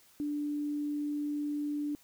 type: tone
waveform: sine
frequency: 293.7 Hz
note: D4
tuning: in tune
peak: -31 dBFS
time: 0.2-1.95 s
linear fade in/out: 0 ms
effects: white hiss -62 dBFS RMS until 2.03 s